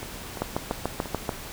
two click trains, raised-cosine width 1 ms, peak -11 / -21 dBFS, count 7 / 4, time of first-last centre 0.42-1.292 / 0.03-1.057 s, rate 6.88 / 2.92 Hz, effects pink hiss -39 dBFS RMS until 1.52 s

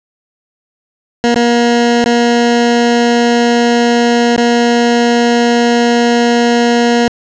20% pulse tone with dropouts, 237.5 Hz, A#3, 33 cents sharp, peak -3 dBFS, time 1.24-7.08 s, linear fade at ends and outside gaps 0 ms, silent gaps 1.344-1.359 / 2.041-2.06 / 4.363-4.378 s, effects resampled to 16000 Hz + 7-bit

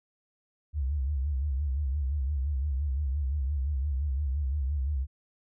sine tone with vibrato, 69.8 Hz, C#2, 13 cents sharp, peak -26 dBFS, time 0.73-5.07 s, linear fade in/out 50 ms, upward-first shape sine, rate 5.8 Hz, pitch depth 140 cents each way, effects none

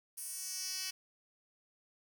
10% pulse tone with high-pass filter sweep, 375.1 Hz, F#4, 24 cents sharp, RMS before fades -41 dBFS, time 0.17-0.91 s, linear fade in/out 10 ms, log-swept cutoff 10000 to 3800 Hz, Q 1.9, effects 10-bit

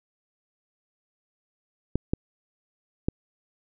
clicks, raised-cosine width 3 ms, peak -10 dBFS, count 3, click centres 1.956 / 2.135 / 3.085 s, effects none

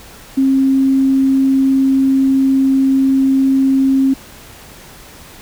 sine tone, 268.1 Hz, C4, 42 cents sharp, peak -9 dBFS, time 0.37-4.14 s, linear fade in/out 10 ms, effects pink hiss -38 dBFS RMS until 5.41 s

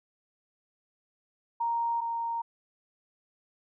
sine tone pair in turn, 932.3 / 927.7 Hz, A#5 / A#5, 0 / -9 cents, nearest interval unison, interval 9 cents, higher first, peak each -26 / -29 dBFS, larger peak first, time 1.6-2.01 / 2.01-2.42 s, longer neither, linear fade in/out 10 ms, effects none

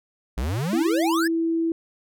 square exponential sweep, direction up, 54 to 1812 Hz, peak -24 dBFS, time 0.37-1.28 s, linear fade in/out 10 ms
sine tone, 329.6 Hz, E4, in tune, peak -20 dBFS, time 0.73-1.72 s, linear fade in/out 2 ms
effects none

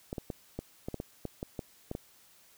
clicks, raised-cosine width 2 ms, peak -22 dBFS, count 12, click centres 0.129 / 0.182 / 0.302 / 0.59 / 0.885 / 0.943 / 1.001 / 1.253 / 1.429 / 1.592 / 1.914 / 1.951 s, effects white hiss -61 dBFS RMS until 2.57 s

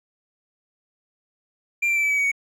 triangle tone with pitch steps, 2378 / 2353 / 2329 / 2305 / 2281 / 2258 / 2234 Hz, D7 / D7 / D7 / D7 / C#7 / C#7 / C#7, +21 / +3 / -15 / -33 / +49 / +31 / +13 cents, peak -17 dBFS, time 1.82-2.317 s, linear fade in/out 10 ms, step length 71 ms, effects none

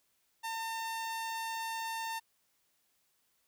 sawtooth tone, 904 Hz, A5, 47 cents sharp, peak -32 dBFS, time 0.43-2.2 s, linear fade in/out 20 ms, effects white hiss -75 dBFS RMS until 3.47 s

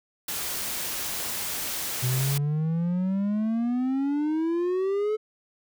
white noise, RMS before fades -31 dBFS, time 0.28-2.38 s, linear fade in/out 5 ms
triangle exponential sweep, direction up, 123.47 to 435.8 Hz, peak -21 dBFS, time 2.02-5.17 s, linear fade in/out 20 ms
effects none

